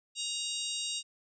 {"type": "harmonic tone", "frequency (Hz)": 941, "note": "A#5", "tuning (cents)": 16, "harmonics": [3, 4, 5, 6, 7, 8, 9], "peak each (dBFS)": [-39, -37, -43, -43, -45, -42, -44], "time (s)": [0.15, 1.03], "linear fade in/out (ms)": 50, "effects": []}